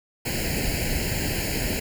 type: noise with comb filter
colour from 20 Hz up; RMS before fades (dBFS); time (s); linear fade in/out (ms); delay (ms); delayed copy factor
pink; -26; 0.25-1.8; 10; 0.42; +1
effects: none